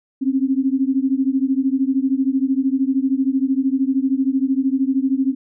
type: beating tone pair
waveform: sine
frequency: 261.6 / 274.6 Hz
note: C4 / C#4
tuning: 0 / -16 cents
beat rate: 13 Hz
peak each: -18 / -19 dBFS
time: 0.21-5.35 s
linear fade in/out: 20 ms
effects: none